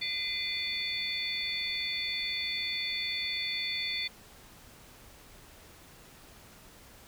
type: tone cluster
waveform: sine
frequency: 2048 / 2414 / 3518 / 4431 Hz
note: C7 / D7 / A7 / C#8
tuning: -38 / +47 / -1 / -2 cents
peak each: -37 / -39 / -35 / -36 dBFS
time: 0.01-4.08 s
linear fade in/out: 10 ms
effects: pink hiss -54 dBFS RMS until 7.07 s